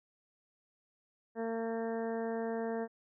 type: harmonic tone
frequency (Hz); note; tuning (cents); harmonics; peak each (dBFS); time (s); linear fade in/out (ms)
227.3; A#3; -43; 1 / 2 / 3 / 4 / 5 / 6 / 7 / 8; -38 / -36 / -41 / -47 / -54 / -57 / -51 / -52; 1.35-2.88; 50
effects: none